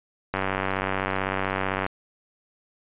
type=click train; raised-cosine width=0.5 ms; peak=-10 dBFS; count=147; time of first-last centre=0.34-1.864 s; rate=95.8 Hz; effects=resampled to 8000 Hz